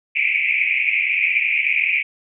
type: band-pass noise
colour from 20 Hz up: white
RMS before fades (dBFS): -19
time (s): 0.15-2.03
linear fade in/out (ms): 10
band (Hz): 2200 to 2500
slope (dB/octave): 96
effects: none